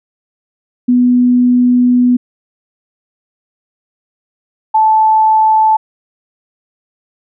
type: tone pair in turn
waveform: sine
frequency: 246.9 / 873.5 Hz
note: B3 / A5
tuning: 0 / -13 cents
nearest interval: octave + minor seventh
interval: 2187 cents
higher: second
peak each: -6 dBFS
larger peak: neither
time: 0.88-2.17 / 4.74-5.77 s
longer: first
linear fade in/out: 10 ms
effects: none